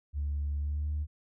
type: tone with pitch glide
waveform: sine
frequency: 72.4 to 75 Hz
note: D2 to D2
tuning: -24 to +37 cents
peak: -28 dBFS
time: 0.13-1.07 s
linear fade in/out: 50 ms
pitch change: +61 cents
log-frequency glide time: 0.59-0.89 s
effects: tanh soft clip ceiling -26 dBFS